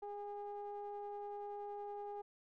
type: ring-modulated tone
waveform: triangle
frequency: 202.9 Hz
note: G#3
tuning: 40 cents flat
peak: -38 dBFS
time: 0.02-2.22 s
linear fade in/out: 10 ms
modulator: 614 Hz
effects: none